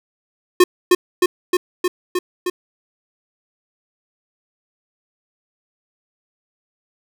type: tone with echo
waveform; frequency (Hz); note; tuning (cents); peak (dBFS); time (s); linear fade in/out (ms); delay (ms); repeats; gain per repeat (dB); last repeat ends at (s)
square; 360; F#4; -47; -7; 0.6-0.64; 5; 310; 6; -2; 2.5
effects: none